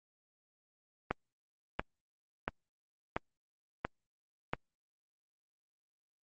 click train, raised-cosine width 0.5 ms, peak -16 dBFS, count 6, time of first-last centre 1.11-4.535 s, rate 1.46 Hz, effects Opus 24 kbps

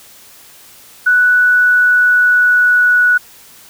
sine tone with pitch glide, 1480 to 1470.6 Hz, F#6 to F#6, 0 to -11 cents, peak -7 dBFS, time 1.06-3.18 s, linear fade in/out 10 ms, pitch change -11 cents, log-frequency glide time 1.38-2.99 s, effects white hiss -41 dBFS RMS until 3.69 s

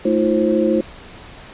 sine tone cluster, 219.4 / 319.4 / 352.4 / 529 Hz, A3 / D#4 / F4 / C5, -5 / +45 / +16 / +19 cents, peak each -19 dBFS, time 0.05-0.81 s, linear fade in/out 5 ms, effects pink hiss -39 dBFS RMS until 1.53 s + resampled to 8000 Hz

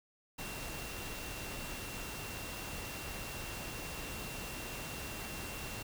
sine tone in noise, 2736 Hz, F7, 36 cents flat, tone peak -49 dBFS, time 0.38-5.83 s, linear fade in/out 10 ms, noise pink, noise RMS -43 dBFS, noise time 0.38-5.83 s, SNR -9 dB, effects none

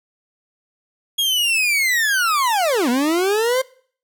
40% pulse linear two-way sweep, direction down then up, 3308 to 233.1 to 532 Hz, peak -15 dBFS, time 1.18-3.62 s, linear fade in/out 10 ms, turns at 2.89 s, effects noise-tail reverb RT60 0.5 s tail -22 dB re dry

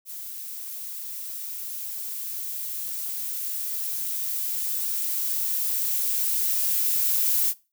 violet noise with level ramp, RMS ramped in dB -37 to -22 dBFS, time 0.05-7.54 s, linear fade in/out 50 ms, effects noise-tail reverb RT60 0.3 s tail -21 dB re dry

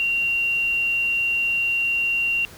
sine tone, 2760 Hz, F7, 21 cents flat, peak -19 dBFS, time 0-2.45 s, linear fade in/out 0 ms, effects pink hiss -44 dBFS RMS until 2.57 s

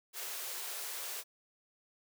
white high-pass noise, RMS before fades -41 dBFS, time 0.13-1.24 s, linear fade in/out 50 ms, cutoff 360 Hz, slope 96 dB/octave, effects none

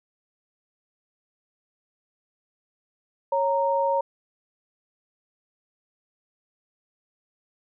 sine tone pair together, 552 / 928.3 Hz, C#5 / A#5, -7 / -7 cents, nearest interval major sixth, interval 900 cents, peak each -23 dBFS, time 3.32-4.01 s, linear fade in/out 5 ms, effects none

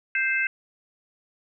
harmonic tone, 523.3 Hz, C5, in tune, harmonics 3 / 4 / 5, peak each -25 / -26 / -27 dBFS, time 0.15-0.47 s, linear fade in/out 2 ms, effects none

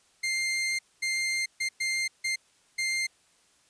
sawtooth tone bursts at uneven times, 2102 Hz, C7, 7 cents sharp, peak -23 dBFS, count 6, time 0.23-0.79 / 1.02-1.46 / 1.6-1.69 / 1.8-2.08 / 2.24-2.36 / 2.78-3.07 s, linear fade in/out 10 ms, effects white hiss -64 dBFS RMS until 3.69 s + resampled to 22050 Hz

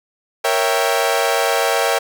sawtooth chord, A# diminished seventh, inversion none, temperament equal, 466.2 / 554.4 / 659.3 / 784 Hz, A#4 / C#5 / E5 / G5, 0 / 0 / 0 / 0 cents, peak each -17 dBFS, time 0.44-1.99 s, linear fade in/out 10 ms, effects none

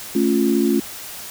sine chord, A augmented, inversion none, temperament equal, 220 / 277.2 / 349.2 Hz, A3 / C#4 / E#4, 0 / 0 / 0 cents, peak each -19 dBFS, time 0.15-0.8 s, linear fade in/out 5 ms, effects white hiss -34 dBFS RMS until 1.3 s

